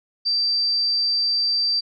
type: tone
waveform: sine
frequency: 4678 Hz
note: D8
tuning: 8 cents flat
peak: -18 dBFS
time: 0.25-1.81 s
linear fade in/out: 20 ms
effects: none